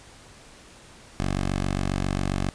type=tone; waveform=10% pulse; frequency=47.41 Hz; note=F#1; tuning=43 cents sharp; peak=-16 dBFS; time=1.2-2.49 s; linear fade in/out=0 ms; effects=pink hiss -49 dBFS RMS until 2.54 s + resampled to 22050 Hz